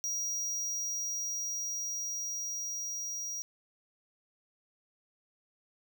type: tone with level ramp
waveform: square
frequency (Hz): 5740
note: F8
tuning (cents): +47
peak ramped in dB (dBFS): -32 to -36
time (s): 0.04-3.42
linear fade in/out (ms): 0
effects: none